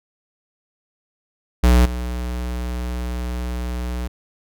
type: tone with level steps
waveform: square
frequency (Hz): 61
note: B1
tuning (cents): -21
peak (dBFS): -11 / -24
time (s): 1.63-4.08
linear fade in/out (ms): 10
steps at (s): 1.85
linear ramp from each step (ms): 10
effects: none